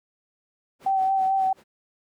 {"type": "noise with tremolo", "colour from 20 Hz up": "brown", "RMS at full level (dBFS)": -36, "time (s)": [0.79, 1.64], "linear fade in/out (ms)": 50, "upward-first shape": "sine", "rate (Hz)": 5, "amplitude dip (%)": 90}
{"type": "tone with vibrato", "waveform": "sine", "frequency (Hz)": 768, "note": "G5", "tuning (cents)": -36, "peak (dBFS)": -19, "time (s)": [0.86, 1.53], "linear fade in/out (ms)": 5, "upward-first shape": "sine", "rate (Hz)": 4.6, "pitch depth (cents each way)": 21}
{"effects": ["high-pass 300 Hz 12 dB/octave"]}